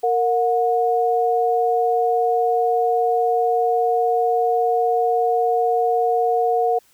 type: tone pair together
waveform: sine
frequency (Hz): 462.5 / 726.2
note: A#4 / F#5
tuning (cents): -14 / -33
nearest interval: minor sixth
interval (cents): 781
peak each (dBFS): -19 / -18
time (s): 0.03-6.79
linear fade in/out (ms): 10
effects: white hiss -57 dBFS RMS until 6.93 s